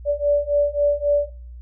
sine beating tone pair, 578 / 581.7 Hz, D5 / D5, -28 / -17 cents, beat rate 3.7 Hz, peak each -20 / -19 dBFS, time 0.05-1.3 s, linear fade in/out 50 ms, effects noise-tail reverb RT60 0.5 s tail -22 dB re dry + added 60 Hz sine -35 dBFS peak until 1.61 s

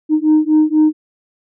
sine beating tone pair, 306.7 / 310.8 Hz, D#4 / D#4, -25 / -2 cents, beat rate 4.1 Hz, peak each -11 dBFS, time 0.09-0.93 s, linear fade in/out 50 ms, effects tanh soft clip ceiling -5 dBFS

